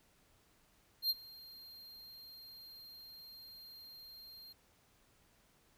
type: tone with ADSR envelope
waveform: square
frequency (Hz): 4193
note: C8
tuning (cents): +3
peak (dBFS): -29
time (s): 1.02-4.53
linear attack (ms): 80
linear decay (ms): 34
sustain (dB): -23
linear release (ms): 10
effects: pink hiss -70 dBFS RMS until 5.77 s